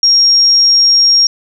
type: tone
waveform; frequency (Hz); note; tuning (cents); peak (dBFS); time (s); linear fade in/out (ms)
sine; 5580; F8; -2; -5; 0.03-1.27; 2
effects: none